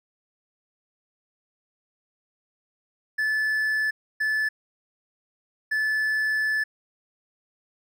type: tone bursts at uneven times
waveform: triangle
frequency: 1737 Hz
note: A6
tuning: 23 cents flat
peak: -20 dBFS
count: 3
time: 3.18-3.91 / 4.2-4.49 / 5.71-6.64 s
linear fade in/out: 10 ms
effects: none